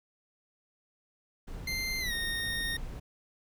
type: noise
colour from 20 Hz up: brown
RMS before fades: -40 dBFS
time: 1.47-3 s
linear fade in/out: 10 ms
type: tone with pitch glide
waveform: 25% pulse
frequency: 2089 to 1850.4 Hz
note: C7 to A#6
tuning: -3 to -13 cents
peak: -28 dBFS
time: 1.67-2.77 s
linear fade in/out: 5 ms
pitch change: -210 cents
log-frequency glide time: 2-2.13 s
effects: none